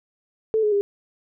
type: tone with pitch steps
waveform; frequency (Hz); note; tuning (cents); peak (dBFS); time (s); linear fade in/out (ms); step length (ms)
sine; 440 / 421.6 / 403.9; A4 / G#4 / G#4; 0 / +26 / -48; -17; 0.54-0.81; 0; 90
effects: none